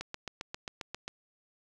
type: click train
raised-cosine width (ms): 0.2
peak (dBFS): -20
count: 9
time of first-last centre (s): 0.01-1.08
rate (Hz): 7.48
effects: none